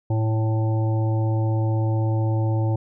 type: harmonic tone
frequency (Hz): 110.5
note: A2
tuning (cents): +8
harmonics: 1 / 3 / 5 / 7 / 8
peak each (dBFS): -19 / -29 / -33 / -36 / -37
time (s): 0.1-2.76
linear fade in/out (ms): 5
effects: none